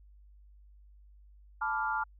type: chord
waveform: sine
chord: B half-diminished seventh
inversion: third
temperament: equal with one note detuned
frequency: 873.9 / 987.8 / 1174.7 / 1396.9 Hz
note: A5 / B5 / D6 / F6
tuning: -12 / 0 / 0 / 0 cents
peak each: -33 / -39 / -37 / -33 dBFS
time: 1.61-2.04 s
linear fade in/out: 10 ms
effects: added 50 Hz sine -54 dBFS peak until 2.19 s